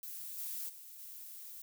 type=noise with level steps; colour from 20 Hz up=violet; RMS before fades=-45 / -41 / -52 / -49 dBFS; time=0.03-1.62 s; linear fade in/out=2 ms; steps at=0.37 / 0.68 / 0.98 s; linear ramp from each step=20 ms; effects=none